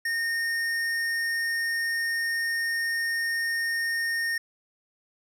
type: tone with hard clipping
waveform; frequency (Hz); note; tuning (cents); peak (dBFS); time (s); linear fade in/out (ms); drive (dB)
sine; 1838; A#6; -25; -27; 0.05-4.38; 5; 12
effects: none